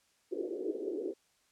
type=band-pass noise; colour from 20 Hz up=white; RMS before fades=-37 dBFS; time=0.31-1.14 s; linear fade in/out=20 ms; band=320 to 450 Hz; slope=48 dB/octave; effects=white hiss -71 dBFS RMS until 1.51 s + low-pass 9000 Hz 12 dB/octave